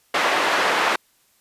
white band-pass noise, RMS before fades -20 dBFS, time 0.14-0.96 s, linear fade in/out 5 ms, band 430 to 1800 Hz, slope 12 dB/octave, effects white hiss -61 dBFS RMS until 1.4 s + resampled to 32000 Hz

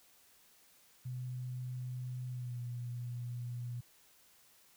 sine tone with pitch glide, 126 to 121.29 Hz, B2 to B2, +35 to -31 cents, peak -38 dBFS, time 1.05-3.81 s, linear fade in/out 10 ms, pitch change -66 cents, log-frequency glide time 2.28-2.59 s, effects white hiss -65 dBFS RMS until 4.76 s

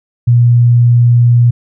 sine tone, 120 Hz, B2, 49 cents flat, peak -4 dBFS, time 0.27-1.51 s, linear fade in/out 10 ms, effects none

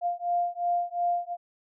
sine beating tone pair, 698.5 / 701.3 Hz, F5 / F5, 0 / +7 cents, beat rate 2.8 Hz, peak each -28 dBFS, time 0.01-1.37 s, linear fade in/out 50 ms, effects none

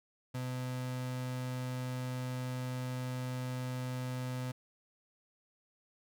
35% pulse tone, 126.9 Hz, B2, 47 cents sharp, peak -34 dBFS, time 0.34-4.52 s, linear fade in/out 10 ms, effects none

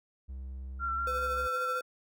triangle tone, 65.41 Hz, C2, in tune, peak -36 dBFS, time 0.28-1.48 s, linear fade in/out 20 ms
sine tone with vibrato, 1361 Hz, F6, 45 cents flat, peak -30 dBFS, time 0.79-1.82 s, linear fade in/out 50 ms, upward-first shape square, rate 5.2 Hz, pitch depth 20 cents each way
square tone with tremolo, 505 Hz, B4, 39 cents sharp, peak -35 dBFS, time 1.07-1.81 s, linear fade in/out 2 ms, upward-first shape sine, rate 13 Hz, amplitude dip 40%
effects none

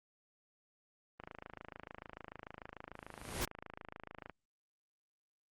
click train, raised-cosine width 0.5 ms, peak -31 dBFS, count 84, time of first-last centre 1.2-4.297 s, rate 26.8 Hz
pink noise with exponential growth, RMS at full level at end -34 dBFS, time 2.94-3.45 s, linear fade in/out 1 ms, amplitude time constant 110 ms
effects Opus 32 kbps

